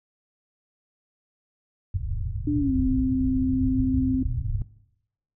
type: low-pass noise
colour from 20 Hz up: white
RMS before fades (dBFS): -28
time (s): 1.94-4.62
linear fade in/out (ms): 2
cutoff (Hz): 120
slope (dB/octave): 48
type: tone with pitch glide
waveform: sine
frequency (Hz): 294 to 260.4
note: D4 to C4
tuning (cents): +2 to -8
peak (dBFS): -21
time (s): 2.47-4.23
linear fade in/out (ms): 5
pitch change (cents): -210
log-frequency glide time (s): 2.58-2.73
effects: noise-tail reverb RT60 0.8 s tail -19 dB re dry